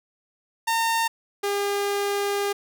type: tone pair in turn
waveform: sawtooth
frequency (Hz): 912 / 403.7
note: A#5 / G#4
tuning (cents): -38 / -49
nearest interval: octave + major second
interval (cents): 1411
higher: first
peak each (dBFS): -17 / -19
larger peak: first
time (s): 0.67-1.08 / 1.43-2.53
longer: second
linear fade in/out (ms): 10
effects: none